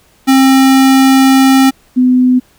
square / sine tone pair in turn, 266.4 / 252.5 Hz, C4 / B3, +31 / +39 cents, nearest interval minor second, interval 92 cents, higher first, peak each -5 dBFS, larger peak neither, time 0.27-1.71 / 1.96-2.4 s, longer first, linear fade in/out 20 ms, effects pink hiss -49 dBFS RMS until 2.58 s

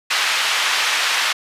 white band-pass noise, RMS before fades -19 dBFS, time 0.1-1.33 s, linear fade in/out 10 ms, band 1100 to 3300 Hz, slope 12 dB/octave, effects resampled to 32000 Hz

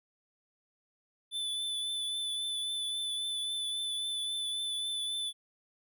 square tone with vibrato, 3500 Hz, A7, 10 cents flat, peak -33 dBFS, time 1.31-5.33 s, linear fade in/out 50 ms, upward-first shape triangle, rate 3.7 Hz, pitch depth 22 cents each way, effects none

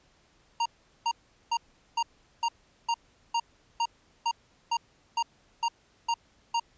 square tone bursts, 932.3 Hz, A#5, in tune, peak -25 dBFS, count 14, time 0.6-6.598 s, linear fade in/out 5 ms, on 57 ms, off 400 ms, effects pink hiss -64 dBFS RMS until 6.77 s + resampled to 16000 Hz

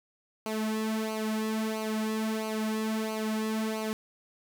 sawtooth tone with flanger, 218.4 Hz, A3, 13 cents flat, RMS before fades -31 dBFS, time 0.46-3.93 s, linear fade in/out 0 ms, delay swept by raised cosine 0.56 to 3.26 ms, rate 1.5 Hz, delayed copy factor -0.75, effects none

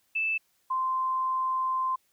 sine tone pair in turn, 2635 / 1040.6 Hz, E7 / C6, -1 / -10 cents, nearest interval octave + major third, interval 1609 cents, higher first, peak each -25 dBFS, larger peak neither, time 0.15-0.38 / 0.7-1.96 s, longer second, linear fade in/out 10 ms, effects white hiss -70 dBFS RMS until 2.12 s

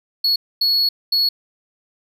triangle tone bursts at uneven times, 4366 Hz, C#8, 27 cents flat, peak -13 dBFS, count 3, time 0.24-0.36 / 0.61-0.89 / 1.12-1.29 s, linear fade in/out 5 ms, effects none

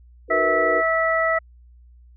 sine chord, B major seventh, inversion first, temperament just, 308.7 / 370.4 / 463 / 493.9 Hz, D#4 / F#4 / A#4 / B4, -14 / +2 / -12 / 0 cents, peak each -31 / -28 / -26 / -26 dBFS, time 0.28-0.83 s, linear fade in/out 50 ms
harmonic tone, 652 Hz, E5, 19 cents flat, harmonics 1 / 2 / 3, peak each -21 / -23 / -22 dBFS, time 0.3-1.39 s, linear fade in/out 10 ms
effects added 60 Hz sine -46 dBFS peak until 2.16 s

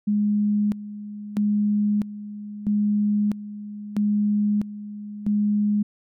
sine tone with tremolo, 207.7 Hz, G#3, in tune, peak -18 dBFS, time 0.07-5.83 s, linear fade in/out 10 ms, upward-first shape square, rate 0.77 Hz, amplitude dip 80%, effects none

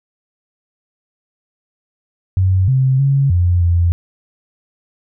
sine tone with pitch steps, 93.9 / 131.6 / 138 / 88.4 / 86.1 Hz, F#2 / C3 / C#3 / F2 / F2, +26 / +10 / -7 / +22 / -24 cents, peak -10 dBFS, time 2.37-3.92 s, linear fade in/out 0 ms, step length 310 ms, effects none

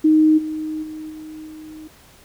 sine tone with level steps, 311.1 Hz, D#4, in tune, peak -10 / -23 / -29 / -32 / -34 dBFS, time 0.04-1.88 s, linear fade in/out 10 ms, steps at 0.37 / 0.82 / 1.09 / 1.46 s, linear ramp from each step 20 ms, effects pink hiss -49 dBFS RMS until 2.24 s

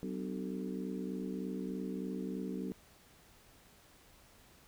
harmonic tone with a mistuned harmonic, 63.3 Hz, B1, 43 cents sharp, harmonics 3 / 4 / 5 / 6 / 7, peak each -40 / -42 / -44 / -46 / -47 dBFS, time 0.03-2.72 s, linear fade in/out 0 ms, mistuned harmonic 5, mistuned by -82 cents, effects pink hiss -62 dBFS RMS until 4.67 s

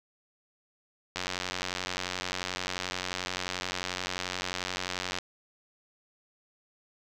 click train, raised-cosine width 0.2 ms, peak -14 dBFS, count 369, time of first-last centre 1.16-5.186 s, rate 91.4 Hz, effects none

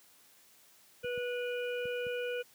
harmonic tone, 489.1 Hz, B4, 17 cents flat, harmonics 1 / 3 / 5 / 6, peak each -34 / -42 / -44 / -47 dBFS, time 1.03-2.43 s, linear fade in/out 20 ms
clicks, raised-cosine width 5 ms, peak -35 dBFS, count 4, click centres 1.045 / 1.177 / 1.855 / 2.067 s
effects white hiss -62 dBFS RMS until 2.54 s + high-pass 100 Hz 12 dB/octave

